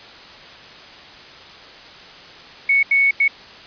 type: tone bursts at uneven times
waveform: sine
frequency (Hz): 2217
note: C#7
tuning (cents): 0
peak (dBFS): -12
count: 3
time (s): 2.69-2.83 / 2.91-3.11 / 3.2-3.28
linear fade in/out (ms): 5
effects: white hiss -40 dBFS RMS until 3.66 s + resampled to 11025 Hz